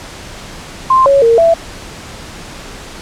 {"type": "tone with pitch steps", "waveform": "sine", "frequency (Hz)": [1048, 555, 461.2, 666], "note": ["C6", "C#5", "A#4", "E5"], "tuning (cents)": [2, 2, -19, 18], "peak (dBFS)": -5, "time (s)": [0.9, 1.54], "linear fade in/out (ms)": 5, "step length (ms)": 160, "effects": ["pink hiss -30 dBFS RMS until 3.01 s", "low-pass 8000 Hz 12 dB/octave"]}